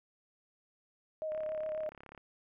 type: tone with vibrato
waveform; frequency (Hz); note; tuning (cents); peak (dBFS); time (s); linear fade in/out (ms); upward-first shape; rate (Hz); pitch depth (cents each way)
sine; 622.3; D#5; 0; -34; 1.22-1.89; 0; sine; 7.4; 18
type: click train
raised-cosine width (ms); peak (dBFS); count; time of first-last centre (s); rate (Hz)
0.5; -35; 31; 1.32-2.177; 35
effects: none